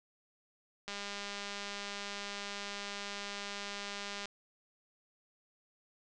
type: click train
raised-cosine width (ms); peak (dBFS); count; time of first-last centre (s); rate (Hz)
0.2; -24; 683; 0.88-4.256; 202
effects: resampled to 22050 Hz